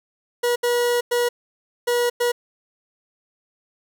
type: tone bursts at uneven times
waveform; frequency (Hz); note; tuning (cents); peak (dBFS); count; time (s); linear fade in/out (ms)
40% pulse; 482.3; B4; -41; -17; 5; 0.43-0.56 / 0.63-1.01 / 1.11-1.29 / 1.87-2.1 / 2.2-2.32; 10
effects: 9-bit